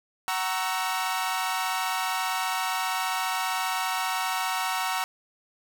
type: chord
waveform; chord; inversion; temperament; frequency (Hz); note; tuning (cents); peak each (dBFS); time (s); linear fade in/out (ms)
sawtooth; F# dominant seventh; none; equal with one note detuned; 750.8 / 932.3 / 1108.7 / 1318.5; F#5 / A#5 / C#6 / E6; +25 / 0 / 0 / 0; -27 / -27 / -30 / -29; 0.28-5.04; 0
effects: none